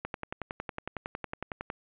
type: click train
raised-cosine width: 0.5 ms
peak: -19 dBFS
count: 19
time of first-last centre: 0.05-1.701 s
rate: 10.9 Hz
effects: resampled to 8000 Hz + 8-bit